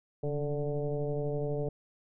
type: tone with frequency modulation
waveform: sine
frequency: 290 Hz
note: D4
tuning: 22 cents flat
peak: -29 dBFS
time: 0.23-1.69 s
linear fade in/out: 5 ms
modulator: 148 Hz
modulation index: 2
effects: none